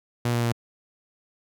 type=tone with pitch steps; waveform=sawtooth; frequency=119.8 / 118.7 / 117.61 Hz; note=A#2 / A#2 / A#2; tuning=+48 / +32 / +16 cents; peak=-18 dBFS; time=0.25-0.523 s; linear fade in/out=5 ms; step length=91 ms; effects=none